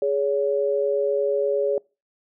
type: tone pair together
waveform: sine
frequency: 415.8 / 564.2 Hz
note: G#4 / C#5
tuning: +2 / +30 cents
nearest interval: perfect fourth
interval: 528 cents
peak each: -22 dBFS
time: 0.02-1.78 s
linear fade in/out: 2 ms
effects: noise-tail reverb RT60 0.3 s tail -26 dB re dry